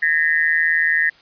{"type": "tone with amplitude modulation", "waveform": "sine", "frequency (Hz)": 1837, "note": "A#6", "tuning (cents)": -26, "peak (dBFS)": -10, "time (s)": [0.02, 1.1], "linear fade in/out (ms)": 10, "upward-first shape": "sine", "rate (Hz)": 159, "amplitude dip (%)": 100, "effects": ["white hiss -50 dBFS RMS until 1.21 s", "resampled to 11025 Hz"]}